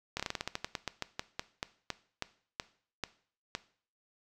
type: slowing click train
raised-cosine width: 0.2 ms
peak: -16 dBFS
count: 21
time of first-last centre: 0.17-3.551 s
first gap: 26 ms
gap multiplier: 1.17
effects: noise-tail reverb RT60 0.5 s tail -17 dB re dry